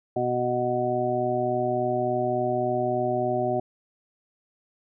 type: harmonic tone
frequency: 123.47 Hz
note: B2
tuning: in tune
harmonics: 1 / 2 / 3 / 5 / 6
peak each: -33 / -32 / -28 / -27 / -28 dBFS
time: 0.16-3.6 s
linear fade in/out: 5 ms
effects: none